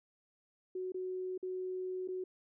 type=tone with dropouts; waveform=sine; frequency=370 Hz; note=F#4; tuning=in tune; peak=-36 dBFS; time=0.75-2.24 s; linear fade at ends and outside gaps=5 ms; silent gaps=0.921-0.943 / 1.378-1.427 / 2.077-2.085 s; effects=none